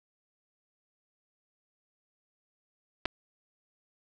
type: clicks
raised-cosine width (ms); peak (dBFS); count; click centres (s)
0.3; -14; 2; 3.055 / 3.058
effects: none